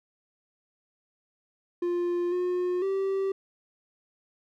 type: tone with pitch steps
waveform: triangle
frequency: 350.2 / 359.4 / 387.9 Hz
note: F4 / F4 / G4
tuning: +5 / +50 / -18 cents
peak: -23 dBFS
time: 1.82-3.32 s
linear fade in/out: 5 ms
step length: 500 ms
effects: none